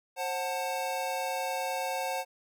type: chord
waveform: square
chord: F# diminished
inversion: second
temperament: just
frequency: 532.8 / 740 / 888 Hz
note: C5 / F#5 / A5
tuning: +31 / 0 / +16 cents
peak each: -36 / -35 / -37 dBFS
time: 0.16-2.25 s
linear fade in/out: 50 ms
effects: none

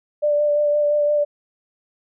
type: tone with vibrato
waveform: sine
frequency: 590 Hz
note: D5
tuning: 8 cents sharp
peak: -15 dBFS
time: 0.22-1.25 s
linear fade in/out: 20 ms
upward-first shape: sine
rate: 5.8 Hz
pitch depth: 16 cents each way
effects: none

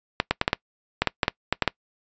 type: clicks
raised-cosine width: 0.3 ms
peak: -3 dBFS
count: 12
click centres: 0.201 / 0.31 / 0.414 / 0.479 / 0.531 / 1.02 / 1.073 / 1.232 / 1.281 / 1.526 / 1.623 / 1.677 s
effects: noise-tail reverb RT60 0.1 s tail -24 dB re dry + resampled to 16000 Hz

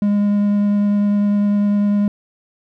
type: tone with vibrato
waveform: triangle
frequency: 204.7 Hz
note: G#3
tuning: 25 cents flat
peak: -11 dBFS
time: 0.02-2.08 s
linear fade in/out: 2 ms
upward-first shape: triangle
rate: 10 Hz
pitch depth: 10 cents each way
effects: none

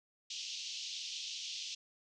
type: band-pass noise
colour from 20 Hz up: pink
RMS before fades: -43 dBFS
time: 0.3-1.75 s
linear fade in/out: 5 ms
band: 2800 to 6400 Hz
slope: 48 dB/octave
effects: none

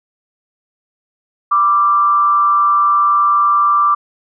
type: tone with frequency modulation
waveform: sine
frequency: 1174.7 Hz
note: D6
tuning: in tune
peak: -9 dBFS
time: 1.51-3.95 s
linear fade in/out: 10 ms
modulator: 175 Hz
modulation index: 0.36
effects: none

